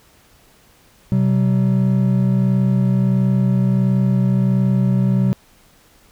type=tone pair together; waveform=triangle; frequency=128.1 / 189.56 Hz; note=C3 / F#3; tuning=-36 / +42 cents; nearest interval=perfect fifth; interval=678 cents; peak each=-14 dBFS; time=1.12-5.33 s; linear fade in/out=0 ms; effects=pink hiss -52 dBFS RMS until 6.11 s